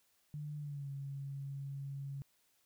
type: tone with pitch glide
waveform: sine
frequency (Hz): 148.6 to 138.65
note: D3 to C#3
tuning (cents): +21 to +1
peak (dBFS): -40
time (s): 0.34-2.22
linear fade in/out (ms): 0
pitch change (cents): -120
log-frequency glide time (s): 0.58-0.89
effects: white hiss -74 dBFS RMS until 2.65 s